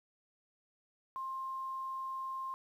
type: tone with quantisation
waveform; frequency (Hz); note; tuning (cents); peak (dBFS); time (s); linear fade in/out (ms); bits
sine; 1058; C6; +19; -37; 1.16-2.54; 0; 11
effects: none